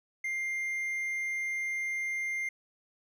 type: tone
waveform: triangle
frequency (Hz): 2100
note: C7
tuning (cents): +6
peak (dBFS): -29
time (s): 0.24-2.49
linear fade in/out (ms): 5
effects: none